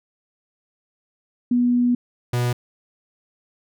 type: tone pair in turn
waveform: sine / 45% pulse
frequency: 244 / 122 Hz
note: B3 / B2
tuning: -21 / -21 cents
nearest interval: octave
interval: 1200 cents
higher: first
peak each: -15 / -19 dBFS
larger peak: first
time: 1.51-1.95 / 2.33-2.53 s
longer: first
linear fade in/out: 5 ms
effects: none